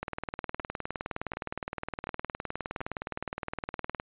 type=two click trains; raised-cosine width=0.5 ms; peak=-18 / -22 dBFS; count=78 / 4; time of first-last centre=0.03-3.999 / 0.6-2.806 s; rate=19.4 / 1.36 Hz; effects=resampled to 8000 Hz